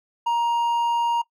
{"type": "tone with hard clipping", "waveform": "triangle", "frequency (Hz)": 940, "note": "A#5", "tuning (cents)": 14, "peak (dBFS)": -20, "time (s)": [0.26, 1.22], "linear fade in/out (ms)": 10, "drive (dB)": 7, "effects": ["noise-tail reverb RT60 0.1 s tail -21 dB re dry"]}